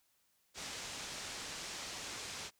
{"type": "low-pass noise", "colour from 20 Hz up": "white", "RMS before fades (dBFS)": -45, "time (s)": [0.54, 2.51], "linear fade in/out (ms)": 50, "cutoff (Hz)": 7300, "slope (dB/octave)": 24, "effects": ["white hiss -75 dBFS RMS until 2.59 s"]}